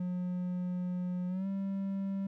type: tone with pitch glide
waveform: triangle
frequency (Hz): 180 to 195.16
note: F#3 to G3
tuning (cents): -47 to -7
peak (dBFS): -30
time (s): 0-2.27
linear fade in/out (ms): 5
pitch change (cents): +140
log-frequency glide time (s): 1.28-1.47
effects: none